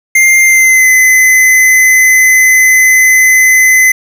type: tone with pitch glide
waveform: square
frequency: 2103 to 2034 Hz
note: C7 to C7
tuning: +8 to -50 cents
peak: -4 dBFS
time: 0.15-3.92 s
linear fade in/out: 5 ms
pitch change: -58 cents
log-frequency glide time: 0.43-0.89 s
effects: 7-bit